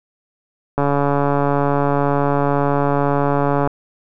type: click train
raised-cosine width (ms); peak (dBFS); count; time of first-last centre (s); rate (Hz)
1; -4; 412; 0.78-3.674; 142
effects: none